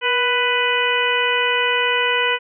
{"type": "harmonic tone with a mistuned harmonic", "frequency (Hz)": 496.1, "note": "B4", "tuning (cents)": 8, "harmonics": [1, 2, 3, 4, 5, 6], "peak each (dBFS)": [-23, -23, -23, -23, -23, -23], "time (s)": [0.01, 2.39], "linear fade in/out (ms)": 50, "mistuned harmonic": 1, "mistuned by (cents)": -46, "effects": []}